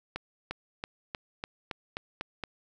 accelerating click train, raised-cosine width 0.3 ms, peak -18 dBFS, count 9, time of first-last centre 0.16-2.438 s, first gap 350 ms, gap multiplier 0.94, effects none

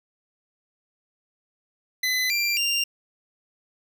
25% pulse tone with pitch steps, 2016 / 2370 / 2786 Hz, B6 / D7 / F7, +35 / +15 / -5 cents, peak -18 dBFS, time 2.03-2.84 s, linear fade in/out 5 ms, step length 270 ms, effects none

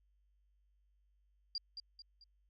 sine tone with echo, 4779 Hz, D8, 29 cents sharp, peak -36 dBFS, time 1.55-1.58 s, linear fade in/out 2 ms, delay 220 ms, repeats 3, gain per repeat -7 dB, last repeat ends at 2.24 s, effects added 50 Hz sine -70 dBFS peak until 2.49 s

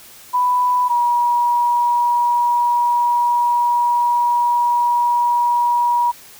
sine tone pair in turn, 991 / 960 Hz, B5 / B5, +6 / -49 cents, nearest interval minor second, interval 55 cents, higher first, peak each -13 dBFS, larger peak neither, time 0.33-0.89 / 0.89-6.12 s, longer second, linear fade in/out 20 ms, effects white hiss -42 dBFS RMS until 6.39 s

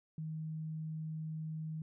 sine tone, 157.5 Hz, D#3, 21 cents sharp, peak -38 dBFS, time 0.18-1.82 s, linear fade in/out 2 ms, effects none

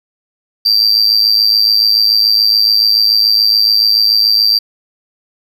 triangle tone with amplitude modulation, 4700 Hz, D8, 1 cent sharp, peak -3 dBFS, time 0.65-4.59 s, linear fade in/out 10 ms, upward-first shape sine, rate 107 Hz, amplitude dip 80%, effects none

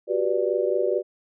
sine chord, G major seventh, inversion third, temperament just, 367.5 / 392 / 490 / 588 Hz, F#4 / G4 / B4 / D5, -12 / 0 / -14 / +2 cents, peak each -26 dBFS, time 0.07-1.03 s, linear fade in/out 50 ms, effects none

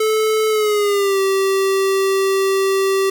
square tone with pitch glide, 435.1 to 387.6 Hz, A4 to G4, -19 to -20 cents, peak -15 dBFS, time 0-3.1 s, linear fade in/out 5 ms, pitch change -201 cents, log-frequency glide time 0.49-1.2 s, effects 7-bit

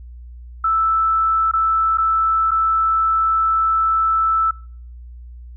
sine tone with dropouts, 1318.5 Hz, E6, in tune, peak -14 dBFS, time 0.64-4.51 s, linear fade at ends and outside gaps 5 ms, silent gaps 1.514-1.535 / 1.974-1.982 / 2.509-2.515 s, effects noise-tail reverb RT60 0.5 s tail -25 dB re dry + added 60 Hz sine -34 dBFS peak until 5.56 s

